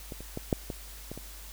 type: clicks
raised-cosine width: 2 ms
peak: -25 / -30 / -20 / -11 / -21 / -24 / -26 dBFS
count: 7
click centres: 0.122 / 0.206 / 0.374 / 0.528 / 0.702 / 1.116 / 1.176 s
effects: added 50 Hz sine -45 dBFS peak until 1.52 s + white hiss -48 dBFS RMS until 1.52 s